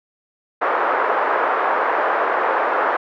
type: band-pass noise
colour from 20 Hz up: white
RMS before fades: -19 dBFS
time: 0.61-2.97 s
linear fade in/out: 10 ms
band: 420 to 1400 Hz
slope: 24 dB/octave
effects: none